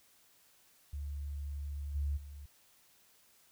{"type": "tone with level steps", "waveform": "sine", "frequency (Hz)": 71.7, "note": "D2", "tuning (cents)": -41, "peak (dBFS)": [-37, -31, -45], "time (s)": [0.93, 2.46], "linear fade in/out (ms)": 5, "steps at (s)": [1.94, 2.16], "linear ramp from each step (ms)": 20, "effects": ["white hiss -66 dBFS RMS until 3.51 s"]}